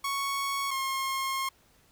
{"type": "tone pair in turn", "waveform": "sawtooth", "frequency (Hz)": [1108.7, 1073.4], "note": ["C#6", "C6"], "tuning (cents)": [0, 44], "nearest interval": "minor second", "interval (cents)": 56, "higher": "first", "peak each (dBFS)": [-25, -25], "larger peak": "neither", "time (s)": [[0.04, 0.71], [0.71, 1.49]], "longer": "second", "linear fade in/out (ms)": 5, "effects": ["pink hiss -63 dBFS RMS until 1.91 s"]}